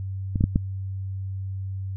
clicks, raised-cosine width 5 ms, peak -13 / -10 / -7 / -6 dBFS, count 4, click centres 0.358 / 0.409 / 0.44 / 0.559 s, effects added 96 Hz sine -28 dBFS peak until 1.96 s

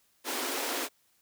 pink high-pass noise, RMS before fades -33 dBFS, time 0.24-0.89 s, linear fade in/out 50 ms, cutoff 250 Hz, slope 96 dB/octave, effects white hiss -69 dBFS RMS until 1.21 s

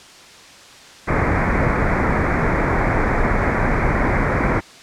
pink low-pass noise, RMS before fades -18 dBFS, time 1.07-4.61 s, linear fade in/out 20 ms, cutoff 2300 Hz, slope 96 dB/octave, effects white hiss -42 dBFS RMS until 4.82 s + low-pass 6000 Hz 12 dB/octave

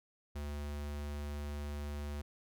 square tone, 73 Hz, D2, 10 cents flat, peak -39 dBFS, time 0.35-2.22 s, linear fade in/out 10 ms, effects none

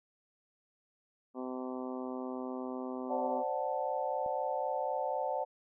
harmonic tone, 128.1 Hz, C3, 36 cents flat, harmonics 2 / 3 / 4 / 5 / 6 / 7 / 8 / 9, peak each -39 / -43 / -45 / -47 / -49 / -50 / -51 / -52 dBFS, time 1.34-3.44 s, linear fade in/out 50 ms
sine chord, D dominant seventh, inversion third, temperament equal, 523.3 / 587.3 / 740 / 880 Hz, C5 / D5 / F#5 / A5, 0 / 0 / 0 / 0 cents, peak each -37 dBFS, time 3.09-5.45 s, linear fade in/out 20 ms
click, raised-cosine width 2 ms, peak -38 dBFS, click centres 4.262 s
effects none

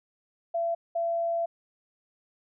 sine tone bursts at uneven times, 675 Hz, E5, 41 cents sharp, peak -25 dBFS, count 2, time 0.54-0.75 / 0.95-1.46 s, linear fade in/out 10 ms, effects none

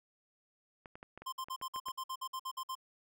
clicks, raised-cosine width 0.5 ms, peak -33 dBFS, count 9, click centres 0.858 / 0.955 / 1.029 / 1.176 / 1.22 / 1.485 / 1.614 / 1.761 / 1.885 s
square tone bursts, 1047 Hz, C6, 1 cent sharp, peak -38 dBFS, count 13, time 1.26-2.753 s, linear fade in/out 10 ms, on 65 ms, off 54 ms
effects none

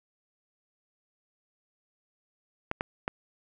clicks, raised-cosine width 0.5 ms, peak -14 dBFS, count 3, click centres 2.714 / 2.809 / 3.079 s, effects none

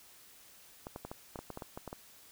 clicks, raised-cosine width 1 ms, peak -27 dBFS, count 12, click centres 0.869 / 0.961 / 1.05 / 1.115 / 1.358 / 1.39 / 1.503 / 1.574 / 1.622 / 1.775 / 1.877 / 1.929 s, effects white hiss -58 dBFS RMS until 2.31 s

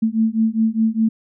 sine beating tone pair, 220 / 224.9 Hz, A3 / A3, 0 / +38 cents, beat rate 4.9 Hz, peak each -18 dBFS, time 0.02-1.09 s, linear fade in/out 10 ms, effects none

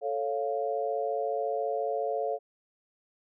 sine chord, A augmented, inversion none, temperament equal, 440 / 554.4 / 698.5 Hz, A4 / C#5 / E#5, 0 / 0 / 0 cents, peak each -32 dBFS, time 0.01-2.39 s, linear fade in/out 50 ms, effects none

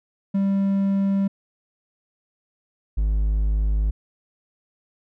triangle tone pair in turn, 196.4 / 52.02 Hz, G3 / G#1, +4 / +4 cents, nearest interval octave + major seventh, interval 2300 cents, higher first, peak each -16 dBFS, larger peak neither, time 0.34-1.28 / 2.97-3.91 s, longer neither, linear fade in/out 10 ms, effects none

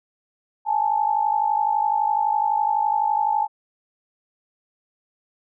sine tone pair together, 830.6 / 882.5 Hz, G#5 / A5, 0 / +5 cents, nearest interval minor second, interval 105 cents, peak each -21 dBFS, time 0.65-3.48 s, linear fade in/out 50 ms, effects none

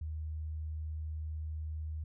sine tone, 77.8 Hz, D#2, in tune, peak -36 dBFS, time 0.01-2.04 s, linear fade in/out 5 ms, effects none

